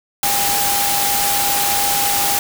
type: tone in noise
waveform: sine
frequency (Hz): 807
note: G#5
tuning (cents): -50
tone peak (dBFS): -21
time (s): 0.23-2.39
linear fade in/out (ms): 2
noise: white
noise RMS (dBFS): -18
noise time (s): 0.23-2.39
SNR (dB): -6
effects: none